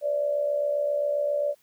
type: tone with amplitude modulation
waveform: sine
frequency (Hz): 582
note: D5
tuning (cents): -16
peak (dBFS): -20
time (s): 0.01-1.55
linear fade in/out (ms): 50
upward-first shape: sine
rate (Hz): 67.5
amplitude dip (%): 60
effects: white hiss -64 dBFS RMS until 1.62 s + high-pass 60 Hz 12 dB/octave